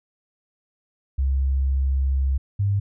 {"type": "tone pair in turn", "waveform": "sine", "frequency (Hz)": [67.2, 99.98], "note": ["C2", "G2"], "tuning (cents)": [47, 35], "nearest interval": "perfect fifth", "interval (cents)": 688, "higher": "second", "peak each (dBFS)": -18, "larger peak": "neither", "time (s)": [[1.18, 2.38], [2.59, 2.8]], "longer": "first", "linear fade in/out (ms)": 10, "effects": []}